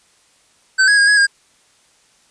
square tone with pitch steps, 1536 / 1661 / 1627 / 1672 / 1617 Hz, G6 / G#6 / G#6 / G#6 / G#6, -36 / 0 / -36 / +11 / -47 cents, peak -10 dBFS, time 0.78-1.27 s, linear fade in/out 20 ms, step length 98 ms, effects white hiss -55 dBFS RMS until 2.3 s + resampled to 22050 Hz

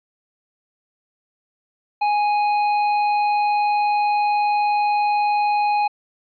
triangle tone with tanh clipping, 830.6 Hz, G#5, in tune, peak -18 dBFS, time 2.01-5.88 s, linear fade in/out 10 ms, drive 14 dB, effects resampled to 11025 Hz

